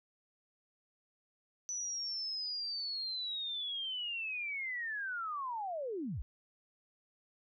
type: linear sweep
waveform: sine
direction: down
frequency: 5980 to 41.2 Hz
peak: -36 dBFS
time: 1.69-6.22 s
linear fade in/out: 0 ms
effects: none